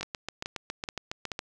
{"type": "two click trains", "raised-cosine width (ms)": 0.2, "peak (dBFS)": [-16, -16], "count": [4, 11], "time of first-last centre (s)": [[0.03, 1.318], [0.01, 1.391]], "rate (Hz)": [2.33, 7.24], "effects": []}